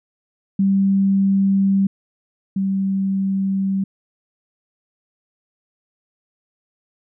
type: tone pair in turn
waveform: sine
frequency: 195.3 / 193.73 Hz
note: G3 / G3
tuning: -6 / -20 cents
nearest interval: unison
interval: 14 cents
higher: first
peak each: -13 / -17 dBFS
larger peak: first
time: 0.59-1.87 / 2.56-3.84 s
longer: neither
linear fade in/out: 5 ms
effects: none